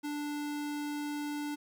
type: tone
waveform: square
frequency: 293.7 Hz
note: D4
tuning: in tune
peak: -35 dBFS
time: 0.03-1.56 s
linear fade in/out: 20 ms
effects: 11-bit